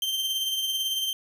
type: tone with tremolo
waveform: 40% pulse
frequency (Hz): 3136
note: G7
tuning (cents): 0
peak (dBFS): -23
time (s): 0.02-1.13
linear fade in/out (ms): 2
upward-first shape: triangle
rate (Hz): 18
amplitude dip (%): 45
effects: none